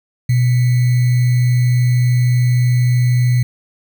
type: tone with sample-and-hold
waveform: sine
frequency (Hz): 123.47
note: B2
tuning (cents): 0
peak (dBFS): -10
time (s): 0.29-3.43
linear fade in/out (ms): 5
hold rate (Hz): 2100
effects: none